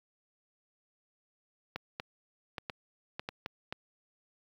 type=clicks; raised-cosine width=0.3 ms; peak=-20 dBFS; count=8; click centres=1.76 / 1.999 / 2.582 / 2.698 / 3.195 / 3.289 / 3.461 / 3.725 s; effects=high-pass 60 Hz 12 dB/octave + 9-bit